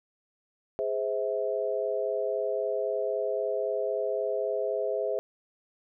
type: chord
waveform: sine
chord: Ab augmented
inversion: none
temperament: just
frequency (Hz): 415.3 / 519.1 / 648.9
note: Ab4 / C5 / E5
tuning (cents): 0 / -14 / -27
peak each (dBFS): -31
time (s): 0.79-5.19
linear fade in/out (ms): 0
effects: none